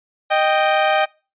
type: tone pair together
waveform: sawtooth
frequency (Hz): 620 / 784.3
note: D#5 / G5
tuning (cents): -6 / +1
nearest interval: major third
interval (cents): 407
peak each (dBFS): -13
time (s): 0.3-1.06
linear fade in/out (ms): 20
effects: noise-tail reverb RT60 0.3 s tail -23 dB re dry + resampled to 8000 Hz